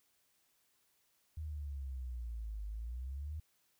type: exponential two-way sweep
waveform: sine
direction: down then up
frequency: 79.2 to 51 to 79.2 Hz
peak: -39 dBFS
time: 1.37-3.4 s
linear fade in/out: 5 ms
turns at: 2.65 s
effects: white hiss -75 dBFS RMS until 3.79 s